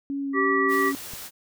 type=tone with vibrato; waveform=sine; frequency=277.2 Hz; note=C#4; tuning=in tune; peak=-26 dBFS; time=0.1-0.95 s; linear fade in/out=0 ms; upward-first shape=sine; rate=3.2 Hz; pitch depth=13 cents each way
type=harmonic tone; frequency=387.6 Hz; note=G4; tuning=20 cents flat; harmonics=1 / 3 / 5; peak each=-24 / -24 / -24 dBFS; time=0.33-0.93 s; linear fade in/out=50 ms
type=noise; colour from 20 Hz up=white; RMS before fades=-38 dBFS; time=0.68-1.31 s; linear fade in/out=50 ms
type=click; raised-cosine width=5 ms; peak=-29 dBFS; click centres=1.136 s
effects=none